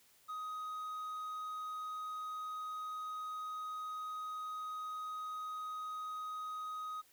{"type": "tone", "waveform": "triangle", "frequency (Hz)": 1254, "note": "D#6", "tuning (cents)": 13, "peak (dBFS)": -38, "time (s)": [0.28, 7.02], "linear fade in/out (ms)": 20, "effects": ["white hiss -67 dBFS RMS until 7.12 s"]}